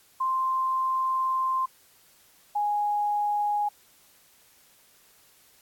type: tone pair in turn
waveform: sine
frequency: 1046.5 / 828.8 Hz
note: C6 / G#5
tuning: 0 / -4 cents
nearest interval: major third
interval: 404 cents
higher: first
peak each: -23 dBFS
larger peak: neither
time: 0.2-1.66 / 2.55-3.69 s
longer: first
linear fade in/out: 10 ms
effects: white hiss -59 dBFS RMS until 5.61 s + AAC 64 kbps